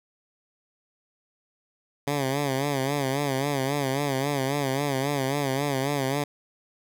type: tone with vibrato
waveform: 10% pulse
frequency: 138.5 Hz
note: C#3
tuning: 1 cent flat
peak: -16 dBFS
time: 2.07-6.24 s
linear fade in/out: 5 ms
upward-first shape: sine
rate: 3.7 Hz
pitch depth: 93 cents each way
effects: none